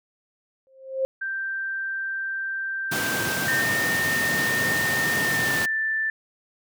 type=tone with exponential growth; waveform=sine; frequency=530 Hz; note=C5; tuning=22 cents sharp; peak=-18 dBFS; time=0.67-1.05 s; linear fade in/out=0 ms; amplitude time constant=81 ms
type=tone; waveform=sine; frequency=1570 Hz; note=G6; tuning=2 cents sharp; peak=-26 dBFS; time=1.21-3.62 s; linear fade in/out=10 ms
type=high-pass noise; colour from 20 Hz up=pink; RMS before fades=-28 dBFS; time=2.91-5.66 s; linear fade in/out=10 ms; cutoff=110 Hz; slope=24 dB/octave
type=tone with pitch glide; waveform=sine; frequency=1824 to 1767 Hz; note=A#6 to A6; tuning=-38 to +7 cents; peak=-22 dBFS; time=3.48-6.1 s; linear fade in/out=2 ms; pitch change=-55 cents; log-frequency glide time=5.2-5.74 s
effects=none